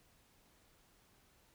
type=silence; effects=pink hiss -69 dBFS RMS until 1.54 s